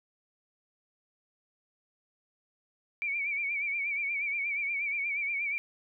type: tone with vibrato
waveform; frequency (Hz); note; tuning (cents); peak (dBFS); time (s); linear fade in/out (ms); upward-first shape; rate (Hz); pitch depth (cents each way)
sine; 2300; D7; -37; -29; 3.02-5.58; 0; sine; 8.4; 73
effects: none